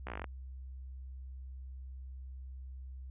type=slowing click train; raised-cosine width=0.5 ms; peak=-25 dBFS; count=10; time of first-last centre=0.07-0.242 s; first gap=15 ms; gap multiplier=1.06; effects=added 65 Hz sine -43 dBFS peak until 3.1 s + resampled to 8000 Hz